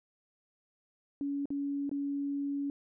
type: tone with dropouts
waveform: sine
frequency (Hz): 282.1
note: C#4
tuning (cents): +30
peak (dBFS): -31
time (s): 1.21-2.7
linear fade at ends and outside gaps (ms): 1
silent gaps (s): 1.456-1.504 / 1.894-1.914
effects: none